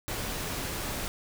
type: noise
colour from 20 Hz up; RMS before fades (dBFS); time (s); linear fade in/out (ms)
pink; -34; 0.08-1.08; 0
effects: none